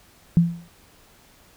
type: tone with exponential decay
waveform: sine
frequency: 170 Hz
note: F3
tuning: 46 cents flat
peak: -9 dBFS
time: 0.37-0.68 s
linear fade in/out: 0 ms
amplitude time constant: 67 ms
effects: pink hiss -54 dBFS RMS until 1.56 s